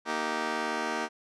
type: chord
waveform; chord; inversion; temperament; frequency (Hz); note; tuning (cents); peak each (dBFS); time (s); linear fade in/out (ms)
10% pulse; Eb major; second; just; 233.3 / 311.1 / 388.9; Bb3 / Eb4 / G4; +2 / 0 / -14; -26; 0.05-1.09; 50
effects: low-pass 6000 Hz 12 dB/octave